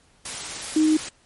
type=tone in noise; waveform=sine; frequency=311.1 Hz; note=D#4; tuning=in tune; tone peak=-15 dBFS; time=0.76-0.97 s; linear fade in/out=5 ms; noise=white; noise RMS=-32 dBFS; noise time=0.25-1.09 s; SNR=+14 dB; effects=pink hiss -59 dBFS RMS until 1.25 s + MP3 48 kbps